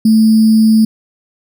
sine tone with sample-and-hold, 220 Hz, A3, in tune, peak -5 dBFS, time 0.05-0.85 s, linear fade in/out 5 ms, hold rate 4900 Hz, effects none

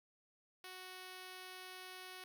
5% pulse tone, 370 Hz, F#4, in tune, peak -38 dBFS, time 0.64-2.24 s, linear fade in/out 2 ms, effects none

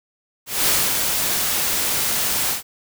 white noise with ADSR envelope, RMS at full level -17 dBFS, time 0.46-2.63 s, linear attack 210 ms, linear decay 250 ms, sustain -4 dB, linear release 120 ms, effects none

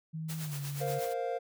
sine tone with pitch glide, 159.3 to 141.92 Hz, D#3 to C#3, +41 to +41 cents, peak -35 dBFS, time 0.13-1 s, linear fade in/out 20 ms, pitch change -200 cents, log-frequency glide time 0.4-0.57 s
white noise with tremolo, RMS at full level -42 dBFS, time 0.28-1.14 s, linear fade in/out 20 ms, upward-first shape sine, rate 8.3 Hz, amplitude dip 60%
triangle chord, Bb suspended second, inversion none, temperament just, 466.2 / 524.4 / 699.2 Hz, Bb4 / C5 / F5, 0 / +4 / +2 cents, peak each -34 dBFS, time 0.8-1.39 s, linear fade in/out 20 ms
effects none

